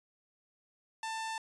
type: tone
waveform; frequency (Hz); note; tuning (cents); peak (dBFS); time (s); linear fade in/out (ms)
sawtooth; 890; A5; +20; -32; 1.03-1.38; 2
effects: resampled to 22050 Hz